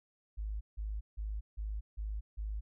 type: tone bursts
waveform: sine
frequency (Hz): 52.4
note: G#1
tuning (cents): +16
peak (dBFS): -35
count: 6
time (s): 0.37-2.61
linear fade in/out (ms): 20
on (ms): 240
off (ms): 160
effects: none